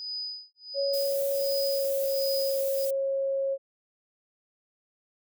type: tone with tremolo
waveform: sine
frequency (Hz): 4978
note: D#8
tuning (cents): 0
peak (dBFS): -31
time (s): 0-2.85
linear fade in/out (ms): 0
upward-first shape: sine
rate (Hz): 1.4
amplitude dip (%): 100
type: tone with pitch glide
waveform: sine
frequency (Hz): 554.4 to 544.2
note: C#5 to C#5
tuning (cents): 0 to -32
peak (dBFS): -25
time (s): 0.74-3.58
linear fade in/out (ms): 50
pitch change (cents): -32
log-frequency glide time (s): 1.3-2.34
type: noise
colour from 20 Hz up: violet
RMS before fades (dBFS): -36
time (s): 0.93-2.91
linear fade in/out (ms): 10
effects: none